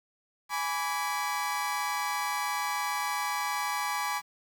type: chord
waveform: 30% pulse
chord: G# diminished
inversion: none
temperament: equal with one note detuned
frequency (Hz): 830.6 / 987.8 / 1156.5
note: G#5 / B5 / D6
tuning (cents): 0 / 0 / -27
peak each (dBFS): -31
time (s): 0.49-4.22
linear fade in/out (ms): 50
effects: 9-bit